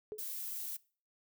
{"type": "tone with exponential decay", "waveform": "sine", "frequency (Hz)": 426, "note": "G#4", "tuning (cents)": 44, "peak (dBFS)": -35, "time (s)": [0.12, 0.25], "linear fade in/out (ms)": 0, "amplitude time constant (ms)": 27}
{"type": "noise", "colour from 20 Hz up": "violet", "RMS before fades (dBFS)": -41, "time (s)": [0.18, 0.77], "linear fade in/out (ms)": 10}
{"effects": ["noise-tail reverb RT60 0.4 s tail -22 dB re dry"]}